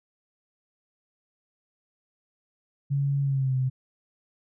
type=tone with pitch glide; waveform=sine; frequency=140 to 129.87 Hz; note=C#3 to C3; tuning=+18 to -13 cents; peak=-22 dBFS; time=2.9-3.7 s; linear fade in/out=20 ms; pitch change=-131 cents; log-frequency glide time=3.22-3.55 s; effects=none